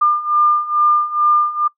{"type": "beating tone pair", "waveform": "sine", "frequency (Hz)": [1200, 1202.3], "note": ["D6", "D6"], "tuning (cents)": [37, 40], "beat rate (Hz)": 2.3, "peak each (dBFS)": [-17, -14], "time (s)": [0.01, 1.68], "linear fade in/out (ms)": 10, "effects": ["noise-tail reverb RT60 0.1 s tail -21 dB re dry"]}